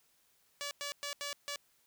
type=tone bursts at uneven times; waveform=5% pulse; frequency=574 Hz; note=D5; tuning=40 cents flat; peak=-26 dBFS; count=5; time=0.61-0.71 / 0.81-0.92 / 1.03-1.13 / 1.21-1.33 / 1.48-1.56 s; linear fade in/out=0 ms; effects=white hiss -71 dBFS RMS until 1.86 s